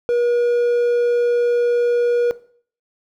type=tone; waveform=triangle; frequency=479.9 Hz; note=B4; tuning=50 cents flat; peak=-13 dBFS; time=0.09-2.31 s; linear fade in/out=0 ms; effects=noise-tail reverb RT60 0.5 s tail -17 dB re dry